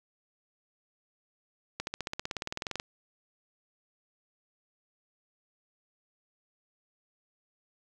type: accelerating click train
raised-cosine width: 0.2 ms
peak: -16 dBFS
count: 19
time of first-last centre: 1.8-2.799 s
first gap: 71 ms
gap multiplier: 0.97
effects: none